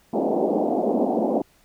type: band-pass noise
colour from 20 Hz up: pink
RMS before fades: -22 dBFS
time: 0.13-1.42 s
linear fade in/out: 5 ms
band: 210 to 780 Hz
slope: 48 dB/octave
effects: pink hiss -59 dBFS RMS until 1.64 s